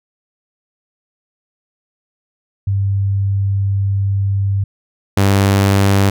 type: tone pair in turn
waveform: sine / sawtooth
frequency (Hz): 98.7 / 98.7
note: G2 / G2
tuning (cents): +12 / +12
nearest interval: unison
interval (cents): 0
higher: neither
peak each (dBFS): -13 / -6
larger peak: second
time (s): 2.67-4.64 / 5.17-6.1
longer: first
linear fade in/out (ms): 5
effects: none